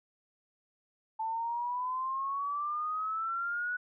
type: exponential sweep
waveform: sine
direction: up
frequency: 880 to 1480 Hz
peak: -31 dBFS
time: 1.19-3.77 s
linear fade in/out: 10 ms
effects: none

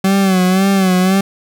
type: tone with vibrato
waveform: 40% pulse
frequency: 189.4 Hz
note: F#3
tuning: 41 cents sharp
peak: -9 dBFS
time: 0.04-1.21 s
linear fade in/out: 5 ms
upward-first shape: sine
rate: 1.9 Hz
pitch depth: 67 cents each way
effects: none

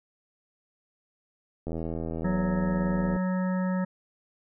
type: click train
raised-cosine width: 2 ms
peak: -20 dBFS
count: 123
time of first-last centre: 1.67-3.163 s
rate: 81.7 Hz
type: harmonic tone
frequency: 185 Hz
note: F#3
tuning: in tune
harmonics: 1 / 3 / 5 / 7 / 9 / 10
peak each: -25 / -35 / -39 / -42 / -44 / -45 dBFS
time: 2.24-3.85 s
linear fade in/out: 10 ms
effects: none

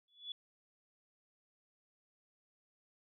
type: tone with exponential growth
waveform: sine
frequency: 3425 Hz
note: A7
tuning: 47 cents flat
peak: -37 dBFS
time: 0.08-0.32 s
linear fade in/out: 2 ms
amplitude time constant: 52 ms
effects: none

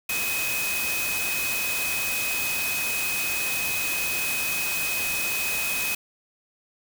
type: tone in noise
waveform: sine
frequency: 2524 Hz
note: D#7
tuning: 24 cents sharp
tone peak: -27 dBFS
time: 0.09-5.95 s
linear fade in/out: 5 ms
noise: white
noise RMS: -29 dBFS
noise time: 0.09-5.95 s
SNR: -1 dB
effects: none

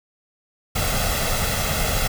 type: noise with comb filter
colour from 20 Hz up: pink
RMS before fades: -22 dBFS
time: 0.75-2.08 s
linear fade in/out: 10 ms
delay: 1.5 ms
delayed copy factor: +0.65
effects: none

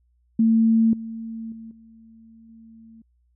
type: tone with level steps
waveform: sine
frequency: 225.2 Hz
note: A3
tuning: 40 cents sharp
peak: -14 / -30 / -36 / -46 / -44 dBFS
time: 0.39-3.02 s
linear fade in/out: 5 ms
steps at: 0.93 / 1.52 / 1.71 / 2.49 s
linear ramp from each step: 2 ms
effects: added 60 Hz sine -61 dBFS peak until 3.35 s

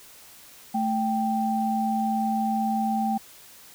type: tone pair together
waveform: sine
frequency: 220 / 784 Hz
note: A3 / G5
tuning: 0 / 0 cents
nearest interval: octave + minor seventh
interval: 2200 cents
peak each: -25 dBFS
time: 0.74-3.18 s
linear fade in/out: 10 ms
effects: white hiss -49 dBFS RMS until 3.74 s

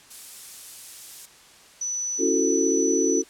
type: noise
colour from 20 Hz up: violet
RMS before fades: -34 dBFS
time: 0.1-1.26 s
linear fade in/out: 10 ms
type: tone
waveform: sine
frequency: 5960 Hz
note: F#8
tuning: 12 cents sharp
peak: -25 dBFS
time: 1.81-3.22 s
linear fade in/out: 5 ms
type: chord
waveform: sine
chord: F# minor seventh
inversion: second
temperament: just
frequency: 277.5 / 333 / 370 / 444 Hz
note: C#4 / E4 / F#4 / A4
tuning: +2 / +18 / 0 / +16 cents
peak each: -25 dBFS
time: 2.18-3.24 s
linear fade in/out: 50 ms
effects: white hiss -51 dBFS RMS until 3.29 s + low-pass 9000 Hz 12 dB/octave

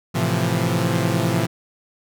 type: chord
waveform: sawtooth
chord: F major seventh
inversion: first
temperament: equal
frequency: 110 / 130.81 / 164.81 / 174.61 Hz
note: A2 / C3 / E3 / F3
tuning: 0 / 0 / 0 / 0 cents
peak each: -20 dBFS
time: 0.14-1.47 s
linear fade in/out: 20 ms
effects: none

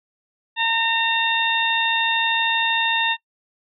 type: harmonic tone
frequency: 913 Hz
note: A#5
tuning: 36 cents flat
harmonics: 1 / 2 / 3 / 4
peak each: -23 / -23 / -23 / -23 dBFS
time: 0.56-3.17 s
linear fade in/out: 50 ms
effects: noise-tail reverb RT60 0.1 s tail -22 dB re dry

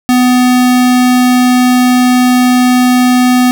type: tone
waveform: square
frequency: 249.9 Hz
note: B3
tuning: 21 cents sharp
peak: -6 dBFS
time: 0.09-3.51 s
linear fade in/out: 0 ms
effects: none

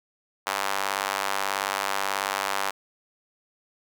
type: tone with high-pass filter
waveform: square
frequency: 49.2 Hz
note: G1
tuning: 7 cents sharp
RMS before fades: -28 dBFS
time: 0.46-2.71 s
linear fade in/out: 10 ms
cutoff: 940 Hz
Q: 1.4
effects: none

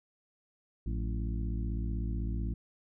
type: harmonic tone with a mistuned harmonic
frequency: 55.9 Hz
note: A1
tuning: 28 cents sharp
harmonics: 1 / 2 / 3 / 4 / 5 / 6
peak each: -32 / -38 / -42 / -44 / -46 / -48 dBFS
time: 0.86-2.54 s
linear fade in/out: 5 ms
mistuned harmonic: 3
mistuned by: +140 cents
effects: none

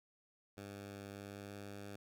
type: tone with pitch glide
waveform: 10% pulse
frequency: 100.2 to 101.01 Hz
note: G2 to G#2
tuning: +38 to -48 cents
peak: -39 dBFS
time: 0.57-1.96 s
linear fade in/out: 5 ms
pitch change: +14 cents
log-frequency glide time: 1.29-1.64 s
effects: none

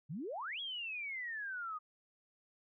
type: exponential two-way sweep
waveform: sine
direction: up then down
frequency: 131.3 to 3364 to 1217 Hz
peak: -39 dBFS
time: 0.09-1.79 s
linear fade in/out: 20 ms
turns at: 0.6 s
effects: none

